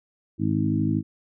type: harmonic tone with a mistuned harmonic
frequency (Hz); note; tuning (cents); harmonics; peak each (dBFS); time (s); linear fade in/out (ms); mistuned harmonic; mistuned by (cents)
52.7; G#1; +26; 2 / 3 / 4 / 5 / 6; -27 / -27 / -27 / -27 / -27; 0.38-1.03; 50; 2; -22
effects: none